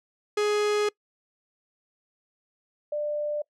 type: tone pair in turn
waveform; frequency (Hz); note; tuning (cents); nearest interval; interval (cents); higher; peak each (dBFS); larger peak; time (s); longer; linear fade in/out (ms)
45% pulse / sine; 417.6 / 594; G#4 / D5; +10 / +20; tritone; 610; second; -22 / -26; first; 0.37-0.89 / 2.92-3.42; first; 5
effects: noise-tail reverb RT60 0.1 s tail -24 dB re dry + low-pass 7000 Hz 12 dB/octave